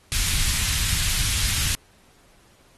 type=band-stop noise; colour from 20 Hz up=pink; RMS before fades=-23 dBFS; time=0.12-1.75 s; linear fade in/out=0 ms; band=100 to 2400 Hz; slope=12 dB/octave; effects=pink hiss -57 dBFS RMS until 2.77 s + AAC 32 kbps